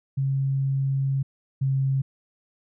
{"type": "tone pair in turn", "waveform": "sine", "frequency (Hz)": [136, 134.9], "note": ["C#3", "C#3"], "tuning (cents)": [-33, -47], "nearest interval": "unison", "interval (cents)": 14, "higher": "first", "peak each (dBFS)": [-21, -20], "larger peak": "second", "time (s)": [[0.17, 1.23], [1.61, 2.02]], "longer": "first", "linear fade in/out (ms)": 10, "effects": []}